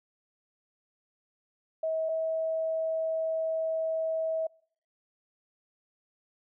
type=tone pair in turn; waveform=sine; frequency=641 / 644.3 Hz; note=E5 / E5; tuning=-49 / -40 cents; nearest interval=unison; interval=9 cents; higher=second; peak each=-27 dBFS; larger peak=neither; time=1.83-2.09 / 2.09-4.47 s; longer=second; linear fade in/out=5 ms; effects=noise-tail reverb RT60 0.6 s tail -26 dB re dry